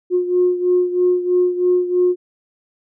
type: beating tone pair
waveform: sine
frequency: 358.9 / 362 Hz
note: F4 / F#4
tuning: +47 / -38 cents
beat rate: 3.1 Hz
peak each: -14 / -19 dBFS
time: 0.1-2.16 s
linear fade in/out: 50 ms
effects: tanh soft clip ceiling -6 dBFS